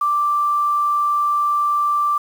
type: tone with quantisation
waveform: sine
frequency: 1174.7 Hz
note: D6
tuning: in tune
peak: -15 dBFS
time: 0.01-2.18 s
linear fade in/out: 5 ms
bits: 7
effects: none